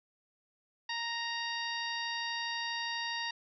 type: harmonic tone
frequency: 932.3 Hz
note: A#5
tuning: in tune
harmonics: 1 / 2 / 3 / 4 / 5 / 6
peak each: -40 / -38 / -42 / -42 / -42 / -48 dBFS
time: 0.89-3.31 s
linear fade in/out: 5 ms
effects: none